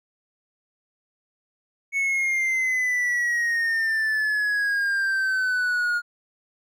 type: exponential sweep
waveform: triangle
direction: down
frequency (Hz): 2217 to 1424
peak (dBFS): -19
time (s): 1.92-6.02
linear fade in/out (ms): 50
effects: none